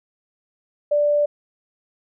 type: tone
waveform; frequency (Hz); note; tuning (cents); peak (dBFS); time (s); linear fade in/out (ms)
sine; 587.3; D5; 0; -15; 0.91-1.26; 10
effects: none

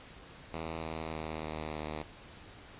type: tone with pitch steps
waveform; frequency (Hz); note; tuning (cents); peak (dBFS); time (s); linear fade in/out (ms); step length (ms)
5% pulse; 81 / 79.88 / 78.79 / 77.7 / 76.63; E2 / D#2 / D#2 / D#2 / D#2; -30 / +46 / +22 / -2 / -26; -26; 0.53-2.03; 10; 300
effects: pink hiss -52 dBFS RMS until 2.79 s + resampled to 8000 Hz

